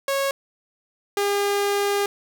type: tone pair in turn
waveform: sawtooth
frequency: 550 / 404.2 Hz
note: C#5 / G#4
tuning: -14 / -47 cents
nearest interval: perfect fourth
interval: 533 cents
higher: first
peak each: -17 / -16 dBFS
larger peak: second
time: 0.08-0.31 / 1.17-2.06 s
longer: second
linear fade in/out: 2 ms
effects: none